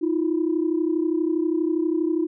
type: tone pair together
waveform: sine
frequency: 316.8 / 349.2 Hz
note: D#4 / F4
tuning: +31 / 0 cents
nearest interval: major second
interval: 169 cents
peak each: -21 / -23 dBFS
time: 0.01-2.27 s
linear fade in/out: 20 ms
effects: tanh soft clip ceiling -13 dBFS